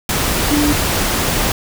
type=tone in noise; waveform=sine; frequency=293.7 Hz; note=D4; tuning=in tune; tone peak=-13 dBFS; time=0.51-0.73 s; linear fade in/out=2 ms; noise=pink; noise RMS=-17 dBFS; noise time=0.09-1.52 s; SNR=+1 dB; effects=none